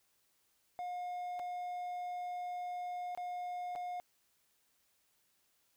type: tone with dropouts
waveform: triangle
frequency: 716 Hz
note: F5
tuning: 43 cents sharp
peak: -36 dBFS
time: 0.79-4 s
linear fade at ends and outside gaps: 0 ms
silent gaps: 1.393-1.397 / 3.15-3.175 / 3.753-3.759 s
effects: white hiss -75 dBFS RMS until 5.76 s